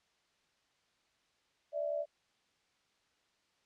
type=tone pair together; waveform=sine; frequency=586 / 656 Hz; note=D5 / E5; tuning=-4 / -9 cents; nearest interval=major second; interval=195 cents; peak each=-34 / -38 dBFS; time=1.72-2.06 s; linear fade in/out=50 ms; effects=white hiss -74 dBFS RMS until 3.65 s + low-pass 5000 Hz 12 dB/octave